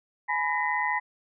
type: tone cluster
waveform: sine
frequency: 843 / 993 / 1856 / 2011 Hz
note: G#5 / B5 / A#6 / B6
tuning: +26 / +9 / -8 / +31 cents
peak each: -30 dBFS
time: 0.28-1 s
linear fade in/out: 20 ms
effects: none